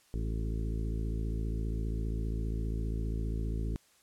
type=harmonic tone with a mistuned harmonic; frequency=55 Hz; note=A1; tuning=in tune; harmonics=1 / 2 / 3 / 4 / 5 / 6 / 7 / 8; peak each=-32 / -38 / -42 / -44 / -46 / -48 / -49 / -50 dBFS; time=0.14-3.76 s; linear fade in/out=0 ms; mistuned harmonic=7; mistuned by=-21 cents; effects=white hiss -65 dBFS RMS until 4.02 s + low-pass 11000 Hz 12 dB/octave

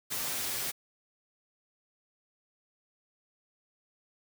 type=noise with comb filter; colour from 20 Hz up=white; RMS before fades=-34 dBFS; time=0.1-0.72 s; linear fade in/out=20 ms; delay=7.7 ms; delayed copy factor=+0.65; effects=none

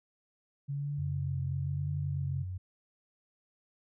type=tone with vibrato; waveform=sine; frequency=139.8 Hz; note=C#3; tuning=15 cents sharp; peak=-32 dBFS; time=0.68-2.44 s; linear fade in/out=20 ms; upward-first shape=triangle; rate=1 Hz; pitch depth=61 cents each way
type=tone; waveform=sine; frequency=92.1 Hz; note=F#2; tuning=7 cents flat; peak=-35 dBFS; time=0.98-2.58 s; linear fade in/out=10 ms
effects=none

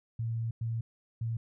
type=tone bursts at uneven times; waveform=sine; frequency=114.4 Hz; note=A#2; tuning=32 cents flat; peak=-30 dBFS; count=3; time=0.19-0.51 / 0.61-0.81 / 1.21-1.37 s; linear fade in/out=5 ms; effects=none

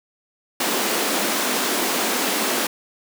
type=high-pass noise; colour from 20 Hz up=pink; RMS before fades=-22 dBFS; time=0.6-2.67 s; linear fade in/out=5 ms; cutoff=210 Hz; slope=48 dB/octave; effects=none

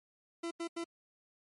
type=tone bursts; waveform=40% pulse; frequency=336.7 Hz; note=E4; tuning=37 cents sharp; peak=-35 dBFS; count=3; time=0.43-0.843 s; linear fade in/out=10 ms; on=81 ms; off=85 ms; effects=MP3 48 kbps

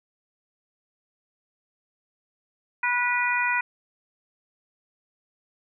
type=harmonic tone; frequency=488.8 Hz; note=B4; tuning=18 cents flat; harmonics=2 / 3 / 4 / 5; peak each=-27 / -27 / -27 / -27 dBFS; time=2.83-3.61 s; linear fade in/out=5 ms; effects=none

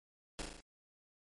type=noise with echo; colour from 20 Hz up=pink; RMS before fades=-40 dBFS; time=0.39-0.42 s; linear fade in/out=0 ms; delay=37 ms; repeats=5; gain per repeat=-3 dB; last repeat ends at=0.605 s; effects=low-pass 12000 Hz 12 dB/octave + MP3 48 kbps

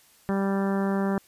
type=harmonic tone; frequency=196 Hz; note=G3; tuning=in tune; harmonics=1 / 2 / 3 / 4 / 5 / 6 / 7 / 8 / 9; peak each=-24 / -30 / -34 / -36 / -38 / -40 / -41 / -42 / -43 dBFS; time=0.29-1.18 s; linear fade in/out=0 ms; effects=white hiss -58 dBFS RMS until 1.27 s + resampled to 32000 Hz

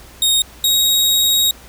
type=tone pair in turn; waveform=sawtooth; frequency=3729 / 3783 Hz; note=A#7 / A#7; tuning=0 / +25 cents; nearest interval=unison; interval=25 cents; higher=second; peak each=-9 dBFS; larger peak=neither; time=0.22-0.42 / 0.64-1.51 s; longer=second; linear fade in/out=2 ms; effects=added 60 Hz sine -43 dBFS peak until 1.68 s + pink hiss -42 dBFS RMS until 1.68 s

